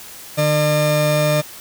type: tone pair together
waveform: 40% pulse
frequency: 150.5 / 602 Hz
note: D3 / D5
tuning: +43 / +43 cents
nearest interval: 2 octaves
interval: 2400 cents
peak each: -17 dBFS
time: 0.37-1.42 s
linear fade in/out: 20 ms
effects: white hiss -37 dBFS RMS until 1.6 s